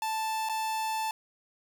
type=tone with dropouts; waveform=45% pulse; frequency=880 Hz; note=A5; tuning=in tune; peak=-29 dBFS; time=0.02-1.11 s; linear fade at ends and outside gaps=2 ms; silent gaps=0.489-0.495 s; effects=10-bit